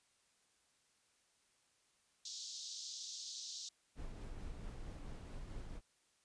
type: band-pass noise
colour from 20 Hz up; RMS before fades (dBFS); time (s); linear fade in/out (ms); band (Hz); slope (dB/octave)
white; -48; 2.25-3.69; 5; 3600 to 6700; 48
type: noise with tremolo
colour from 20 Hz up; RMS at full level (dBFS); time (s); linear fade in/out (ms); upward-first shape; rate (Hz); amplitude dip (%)
brown; -46; 3.95-5.81; 50; sine; 4.5; 25
effects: white hiss -75 dBFS RMS until 6.24 s + resampled to 22050 Hz